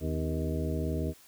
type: harmonic tone with a mistuned harmonic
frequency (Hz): 78.5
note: D#2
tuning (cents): +16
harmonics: 1 / 2 / 3 / 4 / 5 / 6 / 8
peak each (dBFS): -32 / -35 / -37 / -38 / -39 / -40 / -41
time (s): 0-1.14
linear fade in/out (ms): 50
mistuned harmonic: 3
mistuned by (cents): +100
effects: white hiss -57 dBFS RMS until 1.27 s